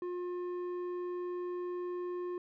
square tone with low-pass filter, 356.2 Hz, F4, 34 cents sharp, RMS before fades -38 dBFS, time 0.02-2.38 s, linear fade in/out 2 ms, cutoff 950 Hz, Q 0.86, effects none

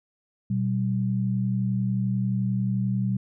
sine tone pair together, 121.25 / 192.6 Hz, B2 / G3, -31 / -30 cents, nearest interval minor sixth, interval 801 cents, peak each -25 dBFS, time 0.5-3.17 s, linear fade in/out 5 ms, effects none

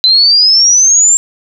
sine exponential sweep, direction up, 4009 to 7459 Hz, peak -4 dBFS, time 0.04-1.17 s, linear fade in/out 0 ms, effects none

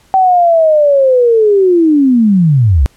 sine linear sweep, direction down, 770 to 58.1 Hz, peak -5 dBFS, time 0.14-2.86 s, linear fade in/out 0 ms, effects pink hiss -49 dBFS RMS until 2.96 s + low-pass 12000 Hz 12 dB/octave

